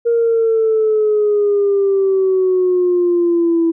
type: exponential sweep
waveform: sine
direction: down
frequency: 470.1 to 329.6 Hz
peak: -10 dBFS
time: 0.05-3.72 s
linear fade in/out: 20 ms
effects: tanh soft clip ceiling -7 dBFS